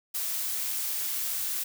blue noise, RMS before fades -31 dBFS, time 0.14-1.64 s, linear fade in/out 10 ms, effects none

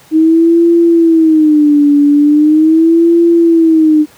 sine tone with vibrato, 312.8 Hz, D#4, 9 cents sharp, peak -4 dBFS, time 0.11-4.06 s, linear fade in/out 50 ms, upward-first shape sine, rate 0.4 Hz, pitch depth 140 cents each way, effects pink hiss -42 dBFS RMS until 4.17 s + high-pass 100 Hz 12 dB/octave

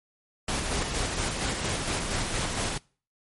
pink noise with tremolo, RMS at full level -28 dBFS, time 0.48-2.78 s, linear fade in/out 5 ms, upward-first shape square, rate 4.3 Hz, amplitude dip 30%, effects noise-tail reverb RT60 0.4 s tail -24 dB re dry + MP3 48 kbps

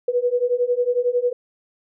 sine beating tone pair, 483.6 / 494.6 Hz, B4 / B4, -36 / +3 cents, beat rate 11 Hz, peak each -21 / -20 dBFS, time 0.08-1.33 s, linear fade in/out 5 ms, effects none

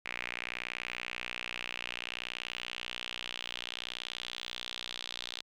sawtooth tone with band-pass filter sweep, 60.6 Hz, B1, 32 cents flat, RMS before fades -41 dBFS, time 0.05-5.42 s, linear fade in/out 10 ms, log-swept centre 2300 to 3700 Hz, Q 3.7, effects none

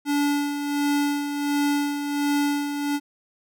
square tone with tremolo, 288.3 Hz, D4, 32 cents flat, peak -20 dBFS, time 0.05-3 s, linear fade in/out 50 ms, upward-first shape sine, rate 1.4 Hz, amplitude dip 55%, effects none

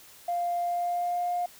sine tone with pitch glide, 698.5 to 707.8 Hz, F5 to F5, 0 to +23 cents, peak -25 dBFS, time 0.28-1.46 s, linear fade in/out 5 ms, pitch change +23 cents, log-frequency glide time 0.6-1.3 s, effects tanh soft clip ceiling -21 dBFS + white hiss -52 dBFS RMS until 1.59 s

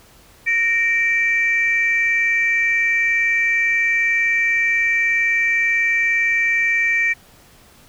sine tone pair together, 1851 / 2332 Hz, A#6 / D7, -13 / -13 cents, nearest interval major third, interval 400 cents, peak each -18 / -16 dBFS, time 0.46-7.14 s, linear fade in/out 20 ms, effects tanh soft clip ceiling -8 dBFS + pink hiss -49 dBFS RMS until 7.88 s

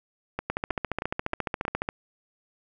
two click trains, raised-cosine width 0.5 ms, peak -12 / -14 dBFS, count 21 / 5, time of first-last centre 0.5-1.889 / 0.39-1.652 s, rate 14.4 / 3.17 Hz, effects none

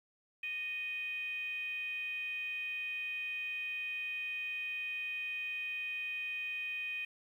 sine tone with frequency modulation, 2489 Hz, D#7, in tune, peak -36 dBFS, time 0.43-7.05 s, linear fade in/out 5 ms, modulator 643 Hz, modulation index 0.46, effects 11-bit

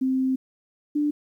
sine tone pair in turn, 261.5 / 295.4 Hz, C4 / D4, -1 / +10 cents, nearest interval major second, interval 211 cents, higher second, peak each -20 dBFS, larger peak neither, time 0.01-0.36 / 0.95-1.11 s, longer first, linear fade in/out 10 ms, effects 10-bit

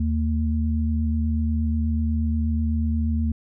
sine tone pair together, 78.32 / 226.7 Hz, D#2 / A#3, +12 / -48 cents, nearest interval octave + tritone, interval 1840 cents, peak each -21 / -25 dBFS, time 0-3.32 s, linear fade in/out 5 ms, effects none

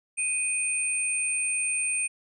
sine tone pair together, 2489 / 8849 Hz, D#7 / C#9, 0 / -4 cents, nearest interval octave + minor seventh, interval 2196 cents, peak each -28 / -27 dBFS, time 0.17-2.08 s, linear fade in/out 20 ms, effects none

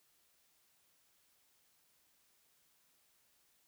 silence, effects white hiss -73 dBFS RMS until 3.67 s

